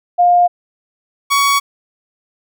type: tone pair in turn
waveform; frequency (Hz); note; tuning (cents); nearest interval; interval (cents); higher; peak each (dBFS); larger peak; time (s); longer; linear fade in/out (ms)
sine / sawtooth; 707 / 1122.3; F5 / C#6; +21 / +21; minor sixth; 800; second; -7; neither; 0.18-0.48 / 1.3-1.6; neither; 20
effects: none